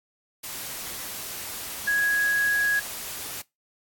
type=tone in noise; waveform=sine; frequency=1661.2 Hz; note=G#6; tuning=in tune; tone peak=-20 dBFS; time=1.87-2.8 s; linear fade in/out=10 ms; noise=white; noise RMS=-35 dBFS; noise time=0.43-3.42 s; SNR=+12 dB; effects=noise-tail reverb RT60 0.2 s tail -22 dB re dry + AAC 64 kbps